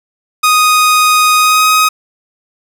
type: tone with pitch glide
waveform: sawtooth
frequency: 1244.5 to 1258.2 Hz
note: D#6 to D#6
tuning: 0 to +19 cents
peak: -3 dBFS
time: 0.43-1.89 s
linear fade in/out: 10 ms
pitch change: +19 cents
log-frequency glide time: 1.36-1.65 s
effects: none